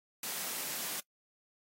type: high-pass noise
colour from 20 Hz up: white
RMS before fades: -38 dBFS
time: 0.23-1 s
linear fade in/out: 2 ms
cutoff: 140 Hz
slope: 24 dB/octave
effects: noise-tail reverb RT60 0.1 s tail -24 dB re dry + AAC 48 kbps